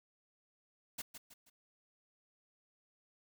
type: noise with echo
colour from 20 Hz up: white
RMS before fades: -41 dBFS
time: 0.98-1.02 s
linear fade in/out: 10 ms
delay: 160 ms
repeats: 3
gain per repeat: -8 dB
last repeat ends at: 1.5 s
effects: none